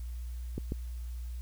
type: clicks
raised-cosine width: 3 ms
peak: -21 dBFS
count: 2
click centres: 0.58 / 0.721 s
effects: added 60 Hz sine -36 dBFS peak until 1.41 s + white hiss -60 dBFS RMS until 1.41 s